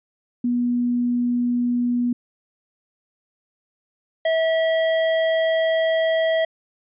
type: tone pair in turn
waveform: sine / square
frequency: 242.9 / 648.5 Hz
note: B3 / E5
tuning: -29 / -28 cents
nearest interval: octave + perfect fourth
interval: 1701 cents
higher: second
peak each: -18 dBFS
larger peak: neither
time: 0.44-2.13 / 4.25-6.45 s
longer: second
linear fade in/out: 5 ms
effects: resampled to 8000 Hz